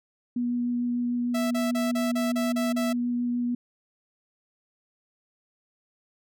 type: tone with vibrato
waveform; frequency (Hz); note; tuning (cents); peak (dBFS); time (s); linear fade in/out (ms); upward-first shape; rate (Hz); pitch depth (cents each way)
sine; 242.3; B3; -33; -24; 0.36-3.55; 5; sine; 6.7; 8
type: tone bursts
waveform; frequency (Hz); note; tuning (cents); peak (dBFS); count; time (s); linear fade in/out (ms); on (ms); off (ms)
sawtooth; 659.3; E5; 0; -25; 8; 1.34-2.931; 10; 170; 33
effects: none